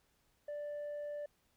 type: tone with tanh clipping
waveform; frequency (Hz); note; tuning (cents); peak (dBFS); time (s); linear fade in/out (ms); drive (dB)
sine; 587.3; D5; 0; -40; 0.48-1.26; 5; 2
effects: pink hiss -75 dBFS RMS until 1.56 s